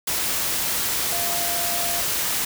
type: tone in noise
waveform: sine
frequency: 692 Hz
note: F5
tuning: 16 cents flat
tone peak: -30 dBFS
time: 1.12-2.01 s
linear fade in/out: 5 ms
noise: white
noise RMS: -24 dBFS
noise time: 0.07-2.45 s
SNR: -9 dB
effects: none